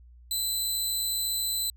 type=tone with amplitude modulation; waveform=15% pulse; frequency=4023 Hz; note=B7; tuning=31 cents sharp; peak=-19 dBFS; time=0.31-1.7 s; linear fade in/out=2 ms; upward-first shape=sine; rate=184 Hz; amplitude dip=30%; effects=added 60 Hz sine -49 dBFS peak until 1.76 s

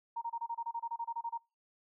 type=tone bursts; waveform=sine; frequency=930 Hz; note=A#5; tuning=4 cents flat; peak=-34 dBFS; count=15; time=0.16-1.378 s; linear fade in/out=10 ms; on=56 ms; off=27 ms; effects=noise-tail reverb RT60 0.3 s tail -26 dB re dry

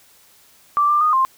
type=tone with pitch steps; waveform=sine; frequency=1170 / 1187 / 1232 / 1054 Hz; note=D6 / D6 / D#6 / C6; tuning=-7 / +18 / -17 / +12 cents; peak=-13 dBFS; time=0.77-1.25 s; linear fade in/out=0 ms; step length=120 ms; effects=white hiss -52 dBFS RMS until 1.37 s

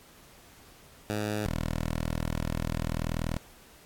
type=tone pair in turn; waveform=10% pulse; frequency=105.8 / 40.42 Hz; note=G#2 / E1; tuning=+33 / -33 cents; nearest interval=octave + perfect fourth; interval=1666 cents; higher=first; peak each=-21 dBFS; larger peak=neither; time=1.1-1.46 / 1.46-3.37 s; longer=second; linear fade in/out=0 ms; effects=pink hiss -55 dBFS RMS until 3.85 s + AAC 64 kbps

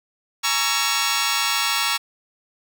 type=chord; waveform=10% pulse; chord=A# half-diminished seventh; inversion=third; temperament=just; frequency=839.1 / 932.3 / 1118.8 / 1342.6 Hz; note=G#5 / A#5 / C#6 / E6; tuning=+18 / 0 / +16 / +31 cents; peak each=-21 / -17 / -16 / -16 dBFS; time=0.43-1.98 s; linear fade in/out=20 ms; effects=none

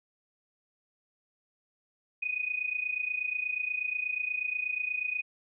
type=tone with amplitude modulation; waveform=sine; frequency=2489 Hz; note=D#7; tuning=in tune; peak=-26 dBFS; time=2.22-5.22 s; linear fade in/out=10 ms; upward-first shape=sine; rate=28.3 Hz; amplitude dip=80%; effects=none

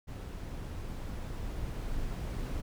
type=noise with level ramp; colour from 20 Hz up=brown; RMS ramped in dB=-40 to -35 dBFS; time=0.07-2.62 s; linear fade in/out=20 ms; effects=none

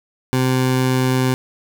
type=tone; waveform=20% pulse; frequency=129 Hz; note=C3; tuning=24 cents flat; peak=-10 dBFS; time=0.33-1.34 s; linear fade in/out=0 ms; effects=none

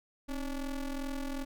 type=ring-modulated tone; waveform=square; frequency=144.3 Hz; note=D3; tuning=30 cents flat; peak=-32 dBFS; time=0.28-1.45 s; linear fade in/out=20 ms; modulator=123 Hz; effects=none

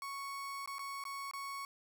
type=tone with dropouts; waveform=35% pulse; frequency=1109 Hz; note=C#6; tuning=in tune; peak=-39 dBFS; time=0.02-1.65 s; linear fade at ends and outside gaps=1 ms; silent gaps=0.66-0.675 / 0.784-0.792 / 1.039-1.052 / 1.312-1.335 s; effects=none

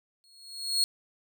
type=tone with exponential growth; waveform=35% pulse; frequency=4311 Hz; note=C#8; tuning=49 cents flat; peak=-19 dBFS; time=0.24-0.84 s; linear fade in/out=0 ms; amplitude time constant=130 ms; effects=none

